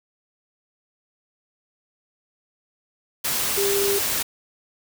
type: tone in noise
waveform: sine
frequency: 399.2 Hz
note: G4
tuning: 32 cents sharp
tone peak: -21 dBFS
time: 3.57-3.99 s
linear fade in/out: 10 ms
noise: white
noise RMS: -24 dBFS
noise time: 3.24-4.23 s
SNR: 0 dB
effects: none